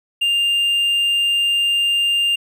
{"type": "tone", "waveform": "triangle", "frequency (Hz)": 2800, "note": "F7", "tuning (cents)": 4, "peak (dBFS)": -13, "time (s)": [0.21, 2.36], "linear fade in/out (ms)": 10, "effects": []}